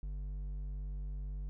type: tone with hard clipping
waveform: sine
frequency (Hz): 49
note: G1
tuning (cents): 0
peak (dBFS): -39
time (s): 0.03-1.49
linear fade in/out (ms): 0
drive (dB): 6
effects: none